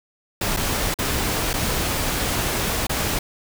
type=noise with dropouts; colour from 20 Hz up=pink; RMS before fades=-23 dBFS; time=0.41-3.19 s; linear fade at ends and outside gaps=5 ms; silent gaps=0.565-0.57 / 0.942-0.987 / 1.532-1.538 / 2.869-2.894 s; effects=none